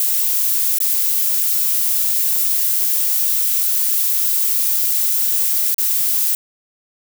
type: noise with dropouts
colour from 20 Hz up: violet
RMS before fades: -17 dBFS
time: 0-6.35 s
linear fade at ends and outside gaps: 1 ms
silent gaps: 0.785-0.803 / 5.744-5.782 s
effects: none